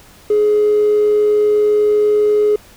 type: tone with amplitude modulation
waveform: triangle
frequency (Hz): 420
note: G#4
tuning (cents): +19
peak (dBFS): -5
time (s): 0.3-2.56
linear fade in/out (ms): 5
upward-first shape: sine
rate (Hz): 112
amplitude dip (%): 30
effects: tanh soft clip ceiling -7 dBFS + pink hiss -44 dBFS RMS until 2.76 s